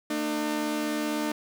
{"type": "tone pair together", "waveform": "sawtooth", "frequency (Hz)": [225.9, 301.6], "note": ["A3", "D4"], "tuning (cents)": [46, 46], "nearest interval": "perfect fourth", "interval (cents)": 500, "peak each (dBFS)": [-29, -24], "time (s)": [0.1, 1.32], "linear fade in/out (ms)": 5, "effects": ["10-bit"]}